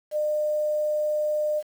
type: tone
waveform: sine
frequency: 604 Hz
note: D5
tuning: 48 cents sharp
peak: -22 dBFS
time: 0.11-1.63 s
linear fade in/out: 50 ms
effects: 8-bit